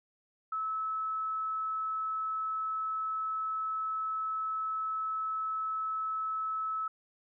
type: tone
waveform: sine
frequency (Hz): 1300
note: E6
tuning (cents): -24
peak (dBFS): -31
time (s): 0.52-6.88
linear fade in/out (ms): 5
effects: none